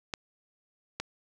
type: clicks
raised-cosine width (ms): 0.2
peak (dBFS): -15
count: 2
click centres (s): 0.138 / 1
effects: none